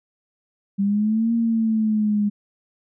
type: exponential two-way sweep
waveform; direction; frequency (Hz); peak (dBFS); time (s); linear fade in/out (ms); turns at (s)
sine; up then down; 196 to 232.5 to 204.9; -17; 0.78-2.3; 20; 1.33
effects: none